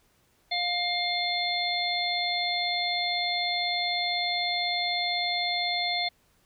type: harmonic tone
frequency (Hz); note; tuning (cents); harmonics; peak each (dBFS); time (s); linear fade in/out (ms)
706; F5; +19; 1 / 3 / 5 / 6; -31 / -31 / -31 / -31; 0.51-6.09; 10
effects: pink hiss -66 dBFS RMS until 6.45 s